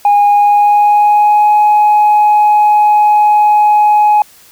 sine tone with pitch glide, 820 to 839.7 Hz, G#5 to G#5, -22 to +19 cents, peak -3 dBFS, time 0.05-4.22 s, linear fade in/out 2 ms, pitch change +41 cents, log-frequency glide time 0.27-1.54 s, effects tanh soft clip ceiling -3 dBFS + white hiss -42 dBFS RMS until 4.51 s

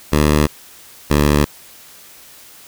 10% pulse tone pair in turn, 75 / 73.46 Hz, D2 / D2, +37 / +1 cents, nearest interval unison, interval 36 cents, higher first, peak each -3 dBFS, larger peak neither, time 0.12-0.47 / 1.1-1.45 s, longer neither, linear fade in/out 10 ms, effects white hiss -42 dBFS RMS until 2.67 s

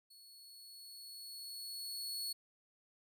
sawtooth tone with level ramp, 4383 Hz, C#8, 20 cents flat, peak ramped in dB -55 to -35 dBFS, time 0.1-2.33 s, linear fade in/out 10 ms, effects none

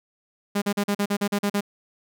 sawtooth tone bursts, 203 Hz, G#3, 39 cents flat, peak -17 dBFS, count 10, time 0.55-1.609 s, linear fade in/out 10 ms, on 69 ms, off 41 ms, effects none

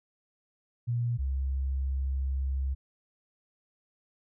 sine tone pair in turn, 119.4 / 67.01 Hz, A#2 / C2, +42 / +42 cents, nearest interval minor seventh, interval 1000 cents, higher first, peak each -26 / -27 dBFS, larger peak first, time 0.87-1.18 / 1.18-2.75 s, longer second, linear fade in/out 20 ms, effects none

